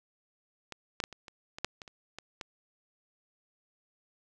clicks, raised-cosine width 0.2 ms, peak -23 / -14 / -15 / -28 / -29 / -24 / -12 / -26 / -30 / -24 / -21 dBFS, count 11, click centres 0.723 / 1.002 / 1.039 / 1.127 / 1.282 / 1.585 / 1.646 / 1.818 / 1.878 / 2.186 / 2.412 s, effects none

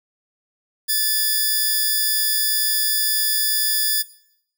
5% pulse tone pair together, 1739 / 4919 Hz, A6 / D#8, -21 / -21 cents, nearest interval octave + tritone, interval 1800 cents, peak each -12 dBFS, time 0.88-4.03 s, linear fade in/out 20 ms, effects noise-tail reverb RT60 0.7 s tail -19 dB re dry

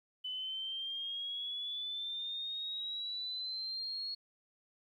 sine exponential sweep, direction up, 3000 to 4335 Hz, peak -37 dBFS, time 0.24-4.15 s, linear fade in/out 10 ms, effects 12-bit

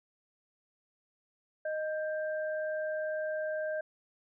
sine tone pair together, 620 / 1579.5 Hz, D#5 / G6, -6 / +13 cents, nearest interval octave + major third, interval 1619 cents, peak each -32 / -40 dBFS, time 1.65-3.81 s, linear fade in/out 5 ms, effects none

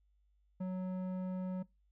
square tone with low-pass filter, 185 Hz, F#3, in tune, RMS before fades -38 dBFS, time 0.6-1.63 s, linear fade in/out 10 ms, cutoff 730 Hz, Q 0.63, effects noise-tail reverb RT60 0.2 s tail -21 dB re dry + added 50 Hz sine -69 dBFS peak until 1.91 s

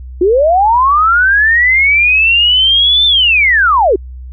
sine linear two-way sweep, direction up then down, 338.8 to 3579 to 338.8 Hz, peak -6 dBFS, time 0.21-3.96 s, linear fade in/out 5 ms, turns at 3.06 s, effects added 63 Hz sine -25 dBFS peak until 4.32 s

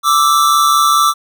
square tone pair together, 1173.9 / 1318.5 Hz, D6 / E6, -1 / 0 cents, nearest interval major second, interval 201 cents, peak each -11 / -14 dBFS, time 0.03-1.14 s, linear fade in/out 50 ms, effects none

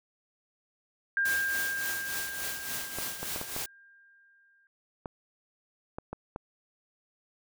sine tone with exponential decay, 1600 Hz, G6, 35 cents sharp, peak -24 dBFS, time 1.17-4.67 s, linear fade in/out 1 ms, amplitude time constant 760 ms
white noise with tremolo, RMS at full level -34 dBFS, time 1.25-3.66 s, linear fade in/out 5 ms, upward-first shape triangle, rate 3.5 Hz, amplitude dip 65%
clicks, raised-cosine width 1 ms, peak -22 dBFS, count 9, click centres 2.986 / 3.23 / 3.361 / 3.414 / 3.564 / 5.058 / 5.985 / 6.13 / 6.361 s
effects none

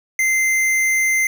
sine tone with hard clipping, 2079 Hz, C7, 12 cents flat, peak -16 dBFS, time 0.19-1.27 s, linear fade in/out 2 ms, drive 15 dB, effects none

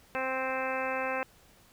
harmonic tone, 261.6 Hz, C4, in tune, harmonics 1 / 2 / 3 / 4 / 5 / 6 / 7 / 8 / 9 / 10, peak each -42 / -34 / -37 / -38 / -41 / -38 / -43 / -42 / -45 / -39 dBFS, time 0.15-1.23 s, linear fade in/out 0 ms, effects pink hiss -60 dBFS RMS until 1.72 s

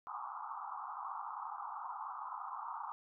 pink band-pass noise, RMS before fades -44 dBFS, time 0.07-2.92 s, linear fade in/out 0 ms, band 790 to 1300 Hz, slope 96 dB/octave, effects none

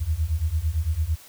sine beating tone pair, 74.6 / 83.5 Hz, D2 / E2, +28 / +23 cents, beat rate 8.9 Hz, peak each -25 / -24 dBFS, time 0-1.16 s, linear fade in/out 20 ms, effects white hiss -48 dBFS RMS until 1.28 s

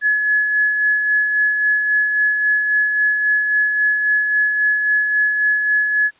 sine tone with tremolo, 1700 Hz, G#6, 40 cents sharp, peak -12 dBFS, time 0.01-6.11 s, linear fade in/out 50 ms, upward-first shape sine, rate 3.7 Hz, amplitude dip 40%, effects white hiss -54 dBFS RMS until 6.19 s + resampled to 8000 Hz

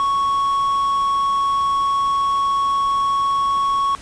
triangle tone, 1108.7 Hz, C#6, in tune, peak -14 dBFS, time 0-3.95 s, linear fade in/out 0 ms, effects pink hiss -40 dBFS RMS until 4.01 s + resampled to 22050 Hz

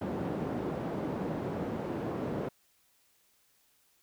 white band-pass noise, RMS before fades -35 dBFS, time 0.01-2.49 s, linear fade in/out 5 ms, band 120 to 420 Hz, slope 12 dB/octave, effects white hiss -69 dBFS RMS until 4.02 s

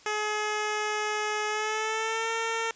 10% pulse tone with pitch glide, 423.8 to 454.2 Hz, G#4 to A#4, +35 to -45 cents, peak -19 dBFS, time 0.06-2.71 s, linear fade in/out 2 ms, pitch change +120 cents, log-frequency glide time 1.48-2.3 s, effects white hiss -54 dBFS RMS until 2.75 s + resampled to 16000 Hz

